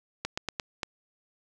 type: clicks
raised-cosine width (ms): 0.2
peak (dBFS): -13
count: 5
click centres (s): 0.25 / 0.375 / 0.487 / 0.598 / 0.832
effects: none